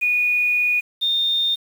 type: tone pair in turn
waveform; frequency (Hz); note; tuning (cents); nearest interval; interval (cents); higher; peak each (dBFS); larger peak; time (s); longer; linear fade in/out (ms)
sine; 2461 / 3642; D#7 / A#7; -20 / -41; perfect fifth; 679; second; -16 / -17; first; 0.01-0.81 / 1.01-1.56; first; 20
effects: 7-bit